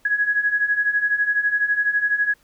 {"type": "beating tone pair", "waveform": "sine", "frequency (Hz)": [1662, 1674], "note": ["G#6", "G#6"], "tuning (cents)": [1, 13], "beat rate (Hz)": 12, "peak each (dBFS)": [-23, -19], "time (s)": [0.05, 2.34], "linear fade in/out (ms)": 5, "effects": ["pink hiss -59 dBFS RMS until 2.43 s"]}